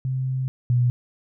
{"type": "tone pair in turn", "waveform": "sine", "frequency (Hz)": [130.6, 122.7], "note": ["C3", "B2"], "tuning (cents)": [-3, -11], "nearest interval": "minor second", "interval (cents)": 108, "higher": "first", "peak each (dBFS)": [-22, -16], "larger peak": "second", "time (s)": [[0.05, 0.48], [0.7, 0.9]], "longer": "first", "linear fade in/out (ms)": 0, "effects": []}